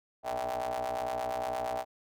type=ring-modulated tone; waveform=35% pulse; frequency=62.2 Hz; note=B1; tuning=13 cents sharp; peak=-27 dBFS; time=0.23-1.85 s; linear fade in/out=50 ms; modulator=711 Hz; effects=none